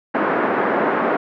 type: band-pass noise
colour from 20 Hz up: pink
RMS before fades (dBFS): -19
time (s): 0.14-1.17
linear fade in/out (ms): 10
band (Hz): 240 to 1700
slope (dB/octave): 24
effects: none